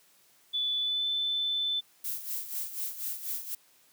sine tone with pitch glide, 3471 to 3521 Hz, A7 to A7, -24 to 0 cents, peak -27 dBFS, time 0.53-1.81 s, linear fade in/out 20 ms, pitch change +24 cents, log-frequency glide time 0.8-1.06 s
violet noise with tremolo, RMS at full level -33 dBFS, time 2.04-3.55 s, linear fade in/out 5 ms, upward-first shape sine, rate 4.1 Hz, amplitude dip 70%
effects white hiss -63 dBFS RMS until 3.92 s + high-pass 100 Hz 12 dB/octave

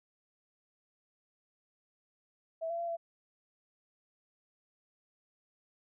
sine tone with pitch steps, 654 / 677 / 683 / 673 Hz, E5 / E5 / F5 / E5, -14 / +46 / -39 / +36 cents, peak -33 dBFS, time 2.61-2.97 s, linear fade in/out 20 ms, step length 90 ms, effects none

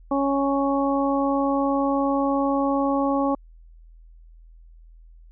harmonic tone, 277.2 Hz, C#4, in tune, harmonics 1 / 2 / 3 / 4, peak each -22 / -25 / -27 / -28 dBFS, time 0.11-3.35 s, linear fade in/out 5 ms, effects added 41 Hz sine -45 dBFS peak until 5.31 s

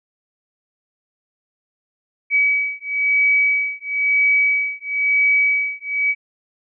sine beating tone pair, 2276 / 2277 Hz, C#7 / C#7, +45 / +46 cents, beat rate 1 Hz, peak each -18 dBFS, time 2.3-6.15 s, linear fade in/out 50 ms, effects none

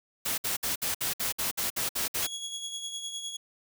white noise bursts, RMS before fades -30 dBFS, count 11, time 0.25-2.27 s, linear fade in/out 10 ms, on 130 ms, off 59 ms
25% pulse tone with tremolo, 3335 Hz, G#7, 7 cents sharp, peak -29 dBFS, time 2.22-3.37 s, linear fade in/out 10 ms, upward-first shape sine, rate 9.8 Hz, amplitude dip 50%
effects none

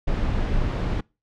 brown noise, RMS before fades -23 dBFS, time 0.07-1.01 s, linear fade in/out 10 ms, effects noise-tail reverb RT60 0.3 s tail -26 dB re dry + low-pass 4000 Hz 12 dB/octave

